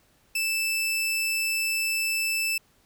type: tone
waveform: sawtooth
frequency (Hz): 2640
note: E7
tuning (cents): +2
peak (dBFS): -21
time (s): 0.35-2.58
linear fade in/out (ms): 5
effects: pink hiss -63 dBFS RMS until 2.85 s